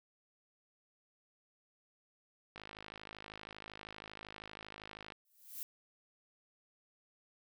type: click train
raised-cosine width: 0.3 ms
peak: -31 dBFS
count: 136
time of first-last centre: 2.56-5.122 s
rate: 52.7 Hz
type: noise with exponential growth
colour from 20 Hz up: violet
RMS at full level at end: -40 dBFS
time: 5.25-5.63 s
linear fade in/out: 1 ms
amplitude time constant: 82 ms
effects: none